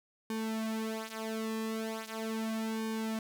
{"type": "tone with flanger", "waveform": "sawtooth", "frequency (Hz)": 221.5, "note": "A3", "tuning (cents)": 12, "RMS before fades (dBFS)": -36, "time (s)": [0.3, 3.19], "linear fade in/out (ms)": 2, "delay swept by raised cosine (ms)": [1.5, 5.9], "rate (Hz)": 0.39, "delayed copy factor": -0.8, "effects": []}